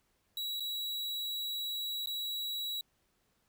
45% pulse tone with dropouts, 3894 Hz, B7, 25 cents flat, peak -35 dBFS, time 0.37-2.81 s, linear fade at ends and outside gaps 2 ms, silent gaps 0.598-0.604 / 2.06-2.071 s, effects pink hiss -75 dBFS RMS until 3.48 s

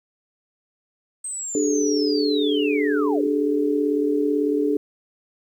sine linear sweep, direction down, 8372 to 238.4 Hz, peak -27 dBFS, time 1.24-3.27 s, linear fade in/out 5 ms
sine chord, D suspended fourth, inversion none, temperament equal with one note detuned, 293.7 / 392 / 430 Hz, D4 / G4 / A4, 0 / 0 / -40 cents, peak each -21 / -27 / -22 dBFS, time 1.55-4.77 s, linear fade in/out 2 ms
effects 9-bit

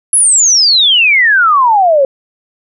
sine exponential sweep, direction down, 11000 to 526 Hz, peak -5 dBFS, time 0.13-2.05 s, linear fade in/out 2 ms, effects none

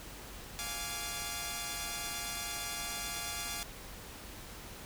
5% pulse chord, D diminished, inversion first, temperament equal with one note detuned, 698.5 / 830.6 / 1161.2 Hz, F5 / Ab5 / D6, 0 / 0 / -20 cents, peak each -30 dBFS, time 0.59-3.63 s, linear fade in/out 0 ms, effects added 47 Hz sine -54 dBFS peak until 4.85 s + pink hiss -48 dBFS RMS until 4.85 s

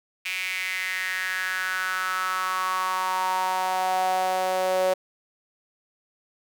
sawtooth tone with high-pass filter sweep, 186 Hz, F#3, 9 cents sharp, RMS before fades -26 dBFS, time 0.25-4.94 s, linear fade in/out 10 ms, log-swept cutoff 2400 to 560 Hz, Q 5.6, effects none

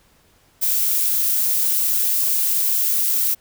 violet noise, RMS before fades -19 dBFS, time 0.61-3.35 s, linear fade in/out 20 ms, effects pink hiss -57 dBFS RMS until 3.4 s

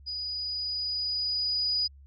sine tone with level ramp, 4935 Hz, D#8, 15 cents flat, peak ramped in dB -32 to -24 dBFS, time 0.06-1.88 s, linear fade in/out 20 ms, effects added 69 Hz sine -49 dBFS peak until 2.06 s

